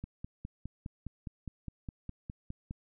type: click train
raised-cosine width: 5 ms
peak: -27 dBFS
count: 14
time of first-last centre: 0.04-2.709 s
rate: 4.87 Hz
effects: none